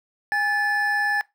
triangle tone pair together, 819.8 / 1737 Hz, G#5 / A6, -23 / -23 cents, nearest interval octave + minor second, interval 1300 cents, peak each -24 / -19 dBFS, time 0.32-1.21 s, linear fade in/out 0 ms, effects noise-tail reverb RT60 0.2 s tail -21 dB re dry

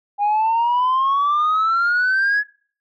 sine exponential sweep, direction up, 810 to 1699 Hz, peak -13 dBFS, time 0.18-2.44 s, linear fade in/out 50 ms, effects noise-tail reverb RT60 0.5 s tail -26 dB re dry + tanh soft clip ceiling -13 dBFS

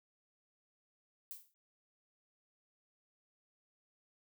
violet noise with exponential decay, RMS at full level -43 dBFS, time 1.31-1.54 s, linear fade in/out 0 ms, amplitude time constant 48 ms, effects none

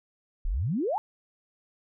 sine exponential sweep, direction up, 30.87 to 918 Hz, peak -25 dBFS, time 0.45-0.98 s, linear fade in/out 0 ms, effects none

